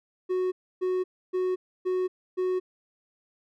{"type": "tone bursts", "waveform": "triangle", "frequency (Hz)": 368.5, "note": "F#4", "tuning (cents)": -7, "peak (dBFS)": -22, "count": 5, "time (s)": [0.29, 2.6], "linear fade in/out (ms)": 20, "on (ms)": 230, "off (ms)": 290, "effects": []}